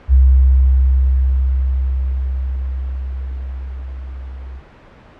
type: tone with level ramp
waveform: sine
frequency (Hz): 65.41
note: C2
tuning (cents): 0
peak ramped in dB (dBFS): -5 to -28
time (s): 0.08-4.62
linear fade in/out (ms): 50
effects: pink hiss -43 dBFS RMS until 5.19 s + low-pass 2000 Hz 12 dB/octave